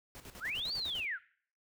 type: noise with tremolo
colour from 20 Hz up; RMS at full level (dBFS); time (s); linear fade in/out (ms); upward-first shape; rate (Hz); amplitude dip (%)
pink; -49; 0.15-1.05; 0; square; 10; 70
type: linear two-way sweep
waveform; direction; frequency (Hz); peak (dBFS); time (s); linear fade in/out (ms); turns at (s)
sine; up then down; 1174.7 to 4735 to 1298; -34; 0.4-1.19; 50; 0.74
effects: noise-tail reverb RT60 0.5 s tail -19 dB re dry